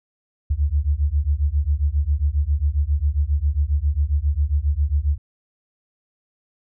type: beating tone pair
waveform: sine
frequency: 69.3 / 76.7 Hz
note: C#2 / D#2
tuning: 0 / -24 cents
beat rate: 7.4 Hz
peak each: -20 dBFS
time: 0.5-5.18 s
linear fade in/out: 10 ms
effects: none